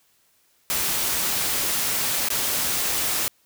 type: noise with dropouts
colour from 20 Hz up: white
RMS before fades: -24 dBFS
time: 0.7-3.28 s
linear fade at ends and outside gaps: 0 ms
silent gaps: 2.286-2.303 s
effects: white hiss -63 dBFS RMS until 3.45 s